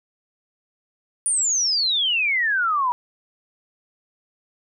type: exponential sweep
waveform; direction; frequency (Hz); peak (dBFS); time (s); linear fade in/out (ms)
sine; down; 9520 to 949; -18; 1.26-2.92; 0
effects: none